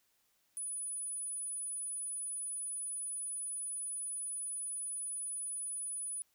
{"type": "tone", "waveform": "sine", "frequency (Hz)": 9910, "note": "D#9", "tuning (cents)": -8, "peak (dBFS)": -37, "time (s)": [0.57, 6.22], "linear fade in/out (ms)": 0, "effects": ["white hiss -75 dBFS RMS until 6.34 s"]}